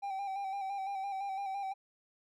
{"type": "tone with vibrato", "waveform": "triangle", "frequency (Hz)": 784, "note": "G5", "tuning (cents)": 0, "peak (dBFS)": -33, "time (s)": [0.02, 1.74], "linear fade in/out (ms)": 20, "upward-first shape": "square", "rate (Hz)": 5.9, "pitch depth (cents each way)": 35, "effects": []}